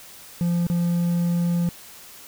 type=tone with dropouts; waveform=triangle; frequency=172.7 Hz; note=F3; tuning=19 cents flat; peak=-17 dBFS; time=0.41-1.69 s; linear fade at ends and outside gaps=0 ms; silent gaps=0.668-0.7 s; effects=white hiss -44 dBFS RMS until 2.27 s